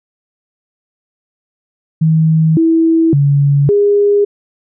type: tone with pitch steps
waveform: sine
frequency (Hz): 159.4 / 326.6 / 141.8 / 408.2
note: D#3 / E4 / C#3 / G#4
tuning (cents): +42 / -16 / +40 / -30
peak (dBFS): -7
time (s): 2.01-4.25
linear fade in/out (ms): 10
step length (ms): 560
effects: none